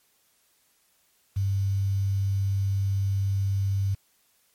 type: tone with quantisation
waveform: sine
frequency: 98 Hz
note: G2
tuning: in tune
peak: -22 dBFS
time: 1.36-3.95 s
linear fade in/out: 10 ms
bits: 8
effects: white hiss -66 dBFS RMS until 4.54 s + MP3 64 kbps